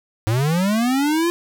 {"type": "linear sweep", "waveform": "square", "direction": "up", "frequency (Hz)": [103.6, 349.5], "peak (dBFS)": -17, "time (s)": [0.27, 1.3], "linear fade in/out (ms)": 0, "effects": []}